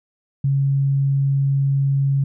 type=tone; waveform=sine; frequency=138 Hz; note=C#3; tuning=7 cents flat; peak=-15 dBFS; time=0.44-2.24 s; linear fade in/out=5 ms; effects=none